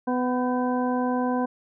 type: harmonic tone with a mistuned harmonic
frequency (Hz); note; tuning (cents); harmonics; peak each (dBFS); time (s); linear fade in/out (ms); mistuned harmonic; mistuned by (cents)
250; B3; +21; 1 / 2 / 3 / 4 / 6; -24 / -29 / -30 / -31 / -39; 0.07-1.46; 10; 6; +46
effects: none